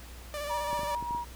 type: tone with vibrato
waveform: sawtooth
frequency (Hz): 587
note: D5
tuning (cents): -1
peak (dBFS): -30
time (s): 0.34-0.95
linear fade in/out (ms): 0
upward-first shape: square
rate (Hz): 15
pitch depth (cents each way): 27
type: tone with tremolo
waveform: sine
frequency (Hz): 954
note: A#5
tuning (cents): +40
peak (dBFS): -29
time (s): 0.49-1.25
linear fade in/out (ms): 20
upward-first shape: sine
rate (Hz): 5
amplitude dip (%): 45
type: clicks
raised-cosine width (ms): 3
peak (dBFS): -29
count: 6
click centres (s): 0.73 / 0.793 / 0.833 / 1.026 / 1.109 / 1.149
effects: added 60 Hz sine -45 dBFS peak until 1.35 s + pink hiss -50 dBFS RMS until 1.35 s